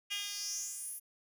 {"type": "tone with high-pass filter sweep", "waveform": "10% pulse", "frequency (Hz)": 406.6, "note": "G#4", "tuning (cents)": -37, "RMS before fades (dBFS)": -40, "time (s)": [0.1, 1], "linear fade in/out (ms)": 20, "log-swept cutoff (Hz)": [2900, 12000], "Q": 4.4, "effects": []}